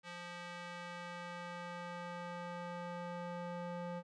square tone with band-pass filter sweep, 174.8 Hz, F3, 2 cents sharp, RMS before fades -45 dBFS, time 0.03-4.03 s, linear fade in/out 50 ms, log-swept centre 2200 to 620 Hz, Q 0.78, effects resampled to 22050 Hz

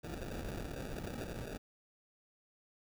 pink noise with sample-and-hold, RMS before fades -42 dBFS, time 0.03-1.58 s, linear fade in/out 20 ms, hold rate 1050 Hz, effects none

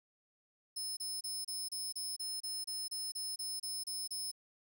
25% pulse tone bursts, 5220 Hz, E8, 18 cents flat, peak -33 dBFS, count 15, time 0.76-4.316 s, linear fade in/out 10 ms, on 210 ms, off 29 ms, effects none

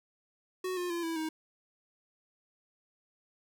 square tone with pitch steps, 370 / 355.7 / 342 / 328.9 / 316.2 Hz, F#4 / F4 / F4 / E4 / D#4, 0 / +32 / -36 / -4 / +28 cents, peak -33 dBFS, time 0.64-1.29 s, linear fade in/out 5 ms, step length 130 ms, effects none

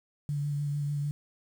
sine tone with vibrato, 145 Hz, D3, 22 cents flat, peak -28 dBFS, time 0.29-1.11 s, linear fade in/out 0 ms, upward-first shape sine, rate 6.7 Hz, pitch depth 20 cents each way, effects 9-bit

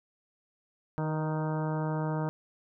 harmonic tone with a mistuned harmonic, 155.56 Hz, D#3, in tune, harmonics 1 / 2 / 3 / 4 / 5 / 6 / 7 / 8 / 9 / 10, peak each -30 / -37 / -39 / -39 / -44 / -39 / -50 / -45 / -50 / -49 dBFS, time 0.98-2.29 s, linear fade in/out 0 ms, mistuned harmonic 3, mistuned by +21 cents, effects none

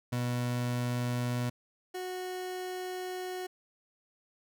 30% pulse tone pair in turn, 122.5 / 367.1 Hz, B2 / F#4, -14 / -14 cents, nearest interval octave + perfect fifth, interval 1900 cents, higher second, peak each -27 / -33 dBFS, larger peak first, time 0.12-1.5 / 1.94-3.47 s, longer second, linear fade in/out 10 ms, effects none

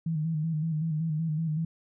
sine tone with vibrato, 158.3 Hz, D#3, 30 cents sharp, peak -26 dBFS, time 0.06-1.65 s, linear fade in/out 5 ms, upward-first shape square, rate 5.3 Hz, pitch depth 56 cents each way, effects none

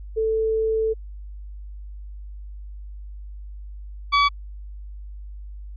sine / sawtooth tone pair in turn, 441.9 / 1140.9 Hz, A4 / C#6, +7 / +50 cents, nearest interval octave + major third, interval 1643 cents, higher second, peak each -19 / -11 dBFS, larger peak second, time 0.16-0.94 / 4.12-4.29 s, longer first, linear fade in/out 20 ms, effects added 50 Hz sine -34 dBFS peak until 5.76 s + resampled to 11025 Hz

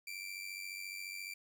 sawtooth tone with amplitude modulation, 2349 Hz, D7, in tune, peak -36 dBFS, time 0.07-1.34 s, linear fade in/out 5 ms, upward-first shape sine, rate 94.4 Hz, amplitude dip 65%, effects 12-bit

